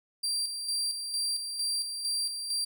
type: tone with tremolo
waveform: 30% pulse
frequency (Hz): 4716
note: D8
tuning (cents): +6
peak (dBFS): -25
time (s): 0.23-2.65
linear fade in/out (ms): 10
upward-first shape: square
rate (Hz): 2.2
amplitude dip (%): 50
effects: none